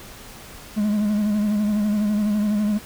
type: tone with vibrato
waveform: triangle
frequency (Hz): 209.3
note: G#3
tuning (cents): +14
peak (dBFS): -16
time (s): 0.76-2.79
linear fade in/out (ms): 20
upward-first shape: sine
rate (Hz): 12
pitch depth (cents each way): 44
effects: pink hiss -41 dBFS RMS until 2.85 s